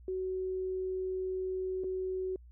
sine tone with dropouts, 373.8 Hz, F#4, 18 cents sharp, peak -32 dBFS, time 0.08-2.36 s, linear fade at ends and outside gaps 2 ms, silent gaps 1.837-1.842 s, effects added 60 Hz sine -51 dBFS peak until 2.51 s

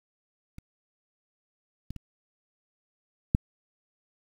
clicks, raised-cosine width 5 ms, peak -30 / -24 / -28 / -8 dBFS, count 4, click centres 0.584 / 1.906 / 1.963 / 3.349 s, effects 8-bit

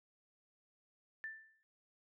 sine tone with exponential decay, 1771 Hz, A6, 11 cents sharp, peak -39 dBFS, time 1.24-1.63 s, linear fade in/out 0 ms, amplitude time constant 84 ms, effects none

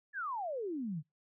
sine exponential sweep, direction down, 1760 to 140 Hz, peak -35 dBFS, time 0.13-1.03 s, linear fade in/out 50 ms, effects noise-tail reverb RT60 0.2 s tail -26 dB re dry

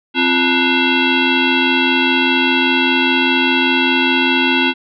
sine tone with frequency modulation, 1480 Hz, F#6, in tune, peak -11 dBFS, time 0.14-4.74 s, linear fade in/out 50 ms, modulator 609 Hz, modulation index 3.2, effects none

